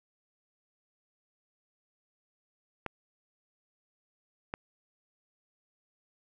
clicks, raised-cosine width 0.5 ms, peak -19 dBFS, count 2, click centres 2.863 / 4.539 s, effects none

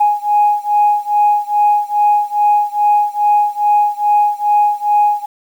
sine beating tone pair, 830 / 832.4 Hz, G#5 / G#5, -1 / +4 cents, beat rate 2.4 Hz, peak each -12 / -13 dBFS, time 0-5.26 s, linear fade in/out 10 ms, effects tanh soft clip ceiling -3 dBFS + 7-bit

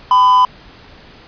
triangle tone with amplitude modulation, 1005 Hz, B5, 30 cents sharp, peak -3 dBFS, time 0.11-0.45 s, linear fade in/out 2 ms, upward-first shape sine, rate 210 Hz, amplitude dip 40%, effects pink hiss -41 dBFS RMS until 1.27 s + resampled to 11025 Hz

